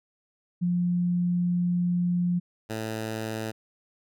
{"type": "tone pair in turn", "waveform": ["sine", "10% pulse"], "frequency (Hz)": [176.3, 110.58], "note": ["F3", "A2"], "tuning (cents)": [17, 9], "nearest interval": "minor sixth", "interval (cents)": 808, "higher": "first", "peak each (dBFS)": -22, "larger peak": "neither", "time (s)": [[0.61, 2.4], [2.69, 3.52]], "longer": "first", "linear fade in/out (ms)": 20, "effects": []}